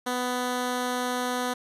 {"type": "tone", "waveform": "10% pulse", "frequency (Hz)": 248.7, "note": "B3", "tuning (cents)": 12, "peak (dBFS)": -18, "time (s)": [0.06, 1.54], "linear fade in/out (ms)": 10, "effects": ["resampled to 32000 Hz"]}